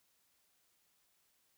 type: silence
effects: white hiss -75 dBFS RMS until 1.57 s